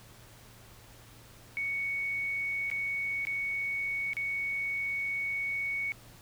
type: tone with dropouts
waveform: sine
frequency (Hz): 2226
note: C#7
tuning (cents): +7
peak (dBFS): -30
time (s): 1.57-5.92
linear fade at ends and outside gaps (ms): 0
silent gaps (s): 2.701-2.714 / 3.251-3.27 / 4.133-4.168
effects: added 115 Hz sine -57 dBFS peak until 6.21 s + pink hiss -55 dBFS RMS until 6.21 s